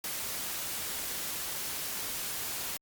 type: noise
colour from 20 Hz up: white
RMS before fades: -36 dBFS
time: 0.04-2.77 s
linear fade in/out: 2 ms
effects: Opus 48 kbps